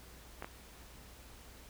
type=clicks; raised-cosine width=0.5 ms; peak=-26 dBFS; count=2; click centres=0.424 / 0.445 s; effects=added 60 Hz sine -57 dBFS peak until 1.69 s + pink hiss -56 dBFS RMS until 1.69 s